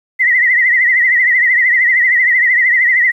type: tone with vibrato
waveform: sine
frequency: 1975.5 Hz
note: B6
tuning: in tune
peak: -8 dBFS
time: 0.19-3.12 s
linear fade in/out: 20 ms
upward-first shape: triangle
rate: 13 Hz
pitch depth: 110 cents each way
effects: 8-bit